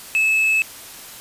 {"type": "tone", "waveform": "triangle", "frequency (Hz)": 2600, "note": "E7", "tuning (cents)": -24, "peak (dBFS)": -13, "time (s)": [0.15, 0.62], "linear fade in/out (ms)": 0, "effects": ["white hiss -38 dBFS RMS until 1.2 s", "resampled to 32000 Hz"]}